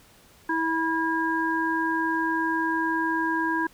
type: harmonic tone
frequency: 325.3 Hz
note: E4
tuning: 23 cents flat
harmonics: 1 / 3 / 5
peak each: -27 / -27 / -27 dBFS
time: 0.49-3.67 s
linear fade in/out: 5 ms
effects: pink hiss -55 dBFS RMS until 3.73 s